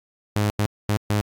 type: tone bursts at uneven times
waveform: sawtooth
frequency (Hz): 104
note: G#2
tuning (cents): +3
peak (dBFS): -15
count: 4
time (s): 0.36-0.5 / 0.59-0.66 / 0.89-0.97 / 1.1-1.21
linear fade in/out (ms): 0
effects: AAC 48 kbps